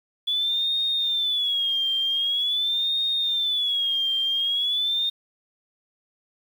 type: tone with vibrato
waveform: sine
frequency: 3426 Hz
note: A7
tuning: 47 cents flat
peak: -21 dBFS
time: 0.27-5.1 s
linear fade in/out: 10 ms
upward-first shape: sine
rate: 0.45 Hz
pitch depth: 130 cents each way
effects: 8-bit